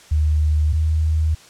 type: tone pair in turn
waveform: sine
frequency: 76.3 / 78.54 Hz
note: D#2 / D#2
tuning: -33 / +17 cents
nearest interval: minor second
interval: 50 cents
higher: second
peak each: -14 / -15 dBFS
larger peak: first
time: 0.11-0.73 / 0.73-1.35 s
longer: neither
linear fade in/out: 10 ms
effects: white hiss -46 dBFS RMS until 1.49 s + low-pass 8000 Hz 12 dB/octave